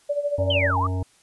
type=tone with tremolo; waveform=sine; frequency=579 Hz; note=D5; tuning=25 cents flat; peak=-19 dBFS; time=0.09-0.71 s; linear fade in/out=10 ms; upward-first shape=sine; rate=13 Hz; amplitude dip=75%
type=harmonic tone; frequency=92.5 Hz; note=F#2; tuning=in tune; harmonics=1 / 3 / 5 / 7 / 9 / 10; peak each=-23 / -33 / -37 / -40 / -42 / -43 dBFS; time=0.38-1.03 s; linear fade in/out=5 ms
type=linear two-way sweep; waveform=sine; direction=down then up; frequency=3191 to 796 to 1238 Hz; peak=-21 dBFS; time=0.5-0.87 s; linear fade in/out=5 ms; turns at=0.78 s
effects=white hiss -58 dBFS RMS until 1.22 s + resampled to 24000 Hz